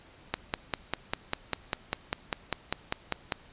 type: click train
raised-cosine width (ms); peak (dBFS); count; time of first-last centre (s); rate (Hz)
0.3; -11; 16; 0.34-3.322; 5.03
effects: pink hiss -55 dBFS RMS until 3.52 s + resampled to 8000 Hz